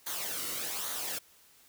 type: noise with flanger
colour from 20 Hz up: white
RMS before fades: -36 dBFS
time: 0.06-1.19 s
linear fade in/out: 10 ms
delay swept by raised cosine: 0.38 to 1.23 ms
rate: 1.2 Hz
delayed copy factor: -0.6
effects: white hiss -61 dBFS RMS until 1.68 s